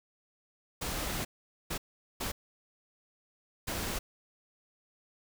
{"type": "noise bursts at uneven times", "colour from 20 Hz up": "pink", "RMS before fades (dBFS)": -35, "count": 4, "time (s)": [[0.81, 1.25], [1.7, 1.78], [2.2, 2.32], [3.67, 3.99]], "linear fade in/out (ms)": 10, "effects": []}